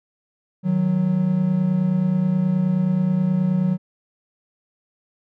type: tone pair together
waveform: triangle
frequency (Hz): 155.57 / 185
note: D#3 / F#3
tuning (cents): 0 / 0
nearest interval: minor third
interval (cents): 300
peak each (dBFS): -21 / -16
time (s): 0.63-3.78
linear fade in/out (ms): 50
effects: none